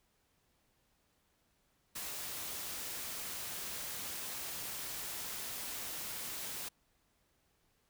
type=noise; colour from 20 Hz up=white; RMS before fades=-42 dBFS; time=1.95-6.69 s; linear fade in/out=10 ms; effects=pink hiss -75 dBFS RMS until 7.89 s